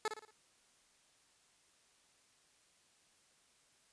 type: tone with echo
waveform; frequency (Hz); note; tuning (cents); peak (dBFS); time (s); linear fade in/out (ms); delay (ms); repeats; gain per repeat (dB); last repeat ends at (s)
15% pulse; 432.4; A4; -30; -27; 0.05-0.08; 2; 57; 4; -7; 0.308
effects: white hiss -70 dBFS RMS until 3.92 s + resampled to 22050 Hz